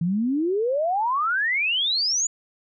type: exponential sweep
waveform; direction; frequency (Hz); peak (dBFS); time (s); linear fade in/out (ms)
sine; up; 161.7 to 7040; -20; 0.01-2.27; 5
effects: none